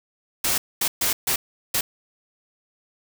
white noise bursts at uneven times, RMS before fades -22 dBFS, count 5, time 0.44-0.58 / 0.81-0.88 / 1.01-1.13 / 1.27-1.36 / 1.74-1.81 s, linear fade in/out 5 ms, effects none

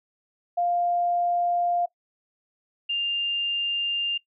sine tone pair in turn, 700 / 2800 Hz, F5 / F7, +4 / +4 cents, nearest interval 2 octaves, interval 2400 cents, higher second, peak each -21 / -23 dBFS, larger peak first, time 0.57-1.86 / 2.89-4.18 s, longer neither, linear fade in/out 10 ms, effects noise-tail reverb RT60 0.1 s tail -20 dB re dry

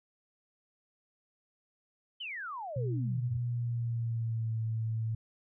sine exponential sweep, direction down, 3147 to 83 Hz, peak -37 dBFS, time 2.2-3.38 s, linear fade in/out 10 ms
sine tone with pitch glide, 123.47 to 111.92 Hz, B2 to A2, 0 to +30 cents, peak -30 dBFS, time 2.76-5.15 s, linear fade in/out 5 ms, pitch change -170 cents, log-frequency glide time 3.12-4.54 s
effects none

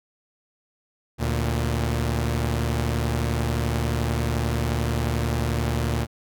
sawtooth tone pair together, 73.88 / 116.54 Hz, D2 / A#2, +11 / 0 cents, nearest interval minor sixth, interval 789 cents, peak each -21 dBFS, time 1.18-6.07 s, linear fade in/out 50 ms, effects none

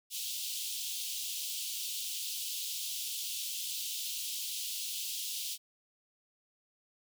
pink high-pass noise, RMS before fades -38 dBFS, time 0.1-5.58 s, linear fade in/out 50 ms, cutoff 2900 Hz, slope 48 dB/octave, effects none

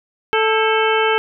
harmonic tone with a mistuned harmonic, 440 Hz, A4, in tune, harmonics 1 / 2 / 3 / 4 / 5 / 6 / 7, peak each -17 / -20 / -22 / -23 / -24 / -25 / -25 dBFS, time 0.33-1.18 s, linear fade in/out 0 ms, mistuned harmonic 4, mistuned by -150 cents, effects none

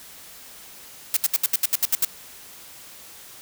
blue noise bursts, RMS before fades -19 dBFS, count 10, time 1.14-2.049 s, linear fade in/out 2 ms, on 27 ms, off 71 ms, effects white hiss -44 dBFS RMS until 3.41 s

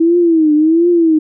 sine tone with vibrato, 324 Hz, E4, 30 cents flat, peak -7 dBFS, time 0-1.19 s, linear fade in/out 10 ms, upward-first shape triangle, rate 1.4 Hz, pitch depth 150 cents each way, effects none

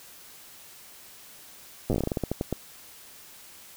slowing click train, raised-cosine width 2 ms, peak -13 dBFS, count 16, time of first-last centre 1.9-2.527 s, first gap 8 ms, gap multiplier 1.21, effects white hiss -49 dBFS RMS until 3.76 s

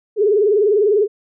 sine tone with vibrato, 414.4 Hz, G#4, 4 cents flat, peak -11 dBFS, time 0.16-1.08 s, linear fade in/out 50 ms, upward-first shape sine, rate 20 Hz, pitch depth 120 cents each way, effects none

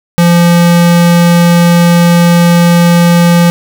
square tone, 172.2 Hz, F3, 24 cents flat, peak -4 dBFS, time 0.18-3.5 s, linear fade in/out 0 ms, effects none

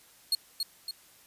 40% pulse tone with echo, 4305 Hz, C8, 49 cents sharp, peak -22 dBFS, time 0.32-0.35 s, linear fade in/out 2 ms, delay 280 ms, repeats 2, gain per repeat -5 dB, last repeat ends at 0.91 s, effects white hiss -58 dBFS RMS until 1.26 s + resampled to 32000 Hz

